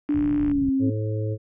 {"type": "tone with pitch glide", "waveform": "sine", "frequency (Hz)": [293.7, 267.8], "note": ["D4", "C4"], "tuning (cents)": [0, 40], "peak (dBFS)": -19, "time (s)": [0.09, 0.9], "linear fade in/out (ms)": 5, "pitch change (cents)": -160, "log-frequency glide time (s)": [0.46, 0.7]}
{"type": "click train", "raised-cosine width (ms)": 0.5, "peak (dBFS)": -26, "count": 26, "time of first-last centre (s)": [0.09, 0.514], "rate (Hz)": 58.9}
{"type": "low-pass noise", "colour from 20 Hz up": "white", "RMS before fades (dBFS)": -33, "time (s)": [0.14, 0.7], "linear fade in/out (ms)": 10, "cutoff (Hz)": 150, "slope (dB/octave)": 24}
{"type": "harmonic tone", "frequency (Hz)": 107.9, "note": "A2", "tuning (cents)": -33, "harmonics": [1, 3, 4, 5], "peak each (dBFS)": [-24, -35, -33, -35], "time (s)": [0.79, 1.38], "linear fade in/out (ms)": 50}
{"effects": []}